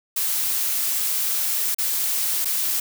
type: noise with dropouts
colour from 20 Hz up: blue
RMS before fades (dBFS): -23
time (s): 0.16-2.8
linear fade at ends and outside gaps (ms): 5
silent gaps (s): 1.747-1.784 / 2.448-2.454
effects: none